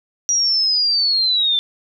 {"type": "linear sweep", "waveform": "sine", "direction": "down", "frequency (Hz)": [5780, 3520], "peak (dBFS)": -14, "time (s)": [0.29, 1.59], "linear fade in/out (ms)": 0, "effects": []}